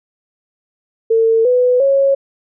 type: tone with pitch steps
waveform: sine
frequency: 451.2 / 497.8 / 549.1 Hz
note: A4 / B4 / C#5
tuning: +44 / +14 / -17 cents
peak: -9 dBFS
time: 1.1-2.15 s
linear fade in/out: 10 ms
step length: 350 ms
effects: none